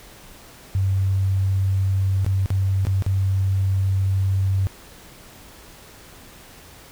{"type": "tone with dropouts", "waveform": "sine", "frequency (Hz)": 96.2, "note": "G2", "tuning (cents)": -32, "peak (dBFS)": -17, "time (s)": [0.75, 4.67], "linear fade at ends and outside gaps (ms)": 0, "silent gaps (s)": [[2.246, 2.264], [2.459, 2.504], [2.851, 2.869], [3.023, 3.064]], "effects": ["pink hiss -45 dBFS RMS until 6.91 s"]}